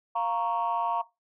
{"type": "chord", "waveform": "sine", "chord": "Bb minor", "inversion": "second", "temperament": "equal", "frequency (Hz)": [698.5, 932.3, 1108.7], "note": ["F5", "Bb5", "Db6"], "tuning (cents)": [0, 0, 0], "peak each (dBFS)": [-30, -27, -30], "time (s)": [0.15, 1.02], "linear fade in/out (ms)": 10, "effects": ["noise-tail reverb RT60 0.2 s tail -17 dB re dry", "tanh soft clip ceiling -19 dBFS"]}